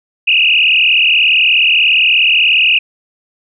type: tone with frequency modulation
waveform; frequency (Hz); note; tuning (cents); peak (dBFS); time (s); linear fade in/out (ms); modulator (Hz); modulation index
sine; 2687; E7; +33; -7; 0.27-2.79; 10; 38.4; 5.4
effects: none